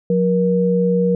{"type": "tone pair together", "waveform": "sine", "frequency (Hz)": [180.17, 475.2], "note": ["F#3", "A#4"], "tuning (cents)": [-46, 33], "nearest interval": "octave + perfect fourth", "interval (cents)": 1679, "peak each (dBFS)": -16, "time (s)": [0.1, 1.15], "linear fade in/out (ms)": 2, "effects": []}